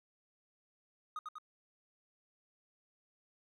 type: tone with echo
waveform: triangle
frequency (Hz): 1244.5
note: D#6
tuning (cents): 0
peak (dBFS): -36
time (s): 1.16-1.19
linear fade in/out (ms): 2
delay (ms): 97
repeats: 2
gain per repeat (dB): -3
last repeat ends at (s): 1.384
effects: none